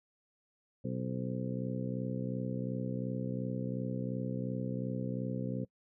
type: harmonic tone with a mistuned harmonic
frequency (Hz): 62.8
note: B1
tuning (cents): +30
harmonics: 2 / 3 / 4 / 5 / 6 / 7 / 8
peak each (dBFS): -38 / -38 / -40 / -48 / -49 / -46 / -44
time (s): 0.84-5.65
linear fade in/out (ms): 10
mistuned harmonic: 8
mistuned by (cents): +52
effects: noise-tail reverb RT60 0.1 s tail -23 dB re dry